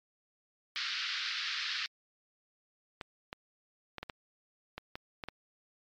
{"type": "band-pass noise", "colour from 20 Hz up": "white", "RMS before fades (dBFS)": -36, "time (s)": [0.76, 1.86], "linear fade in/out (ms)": 0, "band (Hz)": [1300, 4900], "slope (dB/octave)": 48}
{"type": "clicks", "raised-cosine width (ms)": 0.3, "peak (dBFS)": -23, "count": 9, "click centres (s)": [3.012, 3.329, 3.983, 4.03, 4.098, 4.78, 4.955, 5.238, 5.286]}
{"effects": ["MP3 96 kbps"]}